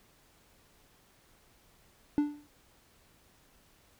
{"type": "tone with exponential decay", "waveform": "triangle", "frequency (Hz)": 293.7, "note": "D4", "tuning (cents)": 0, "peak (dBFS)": -19, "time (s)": [2.18, 2.47], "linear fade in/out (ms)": 0, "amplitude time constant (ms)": 61, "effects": ["pink hiss -64 dBFS RMS until 3.99 s"]}